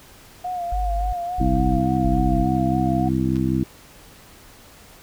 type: tone with vibrato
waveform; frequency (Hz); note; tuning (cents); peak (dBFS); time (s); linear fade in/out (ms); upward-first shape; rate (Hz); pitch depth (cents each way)
sine; 711; F5; +31; -24; 0.44-3.09; 10; sine; 3.5; 49
type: tone bursts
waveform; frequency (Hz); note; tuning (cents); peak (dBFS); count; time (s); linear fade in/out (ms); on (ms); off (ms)
sine; 50.4; G1; +49; -21; 3; 0.72-2.45; 5; 410; 250
type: harmonic tone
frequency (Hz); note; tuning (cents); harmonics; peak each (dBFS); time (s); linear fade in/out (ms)
65.1; C2; -8; 1 / 2 / 3 / 4 / 5; -29 / -24 / -24 / -24 / -24; 1.4-3.64; 5
type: clicks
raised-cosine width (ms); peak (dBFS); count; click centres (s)
0.2; -23 / -23; 2; 3.358 / 3.367
effects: pink hiss -47 dBFS RMS until 5.02 s